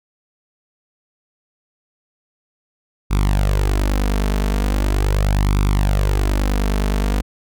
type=tone with flanger; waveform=sawtooth; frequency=49.61 Hz; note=G1; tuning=21 cents sharp; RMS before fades=-17 dBFS; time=3.1-7.22 s; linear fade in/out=20 ms; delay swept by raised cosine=0.83 to 4.63 ms; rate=0.4 Hz; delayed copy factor=+0.65; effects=none